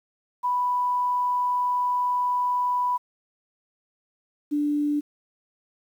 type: tone pair in turn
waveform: sine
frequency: 987.8 / 293.7 Hz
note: B5 / D4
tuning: 0 / 0 cents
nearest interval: octave + major sixth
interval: 2100 cents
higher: first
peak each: -21 dBFS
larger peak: neither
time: 0.43-2.98 / 4.51-5.01 s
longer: first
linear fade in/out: 20 ms
effects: 9-bit